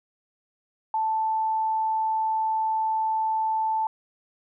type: tone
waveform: sine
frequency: 880 Hz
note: A5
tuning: in tune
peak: -22 dBFS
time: 0.94-3.87 s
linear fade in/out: 2 ms
effects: none